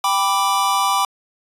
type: chord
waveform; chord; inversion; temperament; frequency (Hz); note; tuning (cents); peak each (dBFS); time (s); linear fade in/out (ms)
square; G major; none; equal with one note detuned; 786.3 / 987.8 / 1174.7; G5 / B5 / D6; +5 / 0 / 0; -22 / -21 / -20; 0.04-1.05; 2
effects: resampled to 32000 Hz

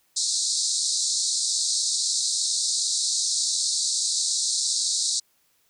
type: band-pass noise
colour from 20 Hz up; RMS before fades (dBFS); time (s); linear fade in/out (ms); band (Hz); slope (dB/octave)
pink; -25; 0.16-5.2; 10; 3900 to 9000; 96
effects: white hiss -66 dBFS RMS until 5.69 s

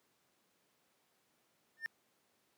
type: tone with exponential growth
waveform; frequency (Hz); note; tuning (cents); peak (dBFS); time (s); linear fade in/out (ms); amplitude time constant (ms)
triangle; 1799; A6; +38; -30; 1.77-1.86; 0; 19
effects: pink hiss -75 dBFS RMS until 2.57 s + high-pass 200 Hz 12 dB/octave

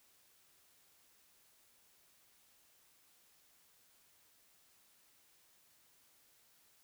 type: silence
effects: white hiss -69 dBFS RMS until 6.83 s

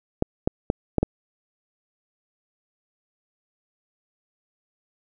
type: clicks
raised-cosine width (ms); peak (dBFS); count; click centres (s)
2; -6; 5; 0.224 / 0.475 / 0.701 / 0.983 / 1.03
effects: none

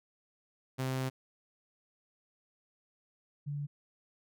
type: tone pair in turn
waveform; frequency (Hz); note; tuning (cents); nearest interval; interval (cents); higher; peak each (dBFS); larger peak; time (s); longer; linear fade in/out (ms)
sawtooth / sine; 130.81 / 144.59; C3 / D3; 0 / -27; major second; 173; second; -28 / -34; first; 0.78-1.1 / 3.46-3.67; first; 20
effects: none

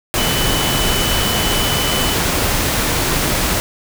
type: tone in noise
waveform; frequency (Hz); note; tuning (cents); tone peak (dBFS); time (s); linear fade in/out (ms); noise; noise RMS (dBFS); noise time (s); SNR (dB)
sine; 3000; F#7; +23; -22; 0.18-2.14; 0; pink; -17; 0.14-3.6; -8
effects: none

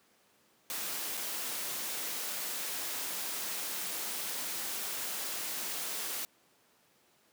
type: noise with dropouts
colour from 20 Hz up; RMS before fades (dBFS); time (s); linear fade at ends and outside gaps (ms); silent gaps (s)
white; -37; 0.7-6.25; 0; 1.171-1.175
effects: pink hiss -67 dBFS RMS until 7.32 s + high-pass 200 Hz 12 dB/octave

